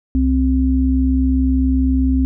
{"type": "tone pair together", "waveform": "sine", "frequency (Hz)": [65.68, 261.8], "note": ["C2", "C4"], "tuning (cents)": [7, 1], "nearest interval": "2 octaves", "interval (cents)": 2394, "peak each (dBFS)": -15, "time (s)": [0.15, 2.25], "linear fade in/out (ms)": 0, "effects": []}